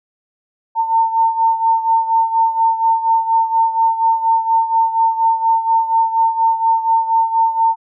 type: beating tone pair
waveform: sine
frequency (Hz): 903 / 907.2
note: A5 / A#5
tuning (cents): +45 / -47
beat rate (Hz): 4.2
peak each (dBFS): -13 / -18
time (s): 0.75-7.76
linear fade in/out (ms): 50
effects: none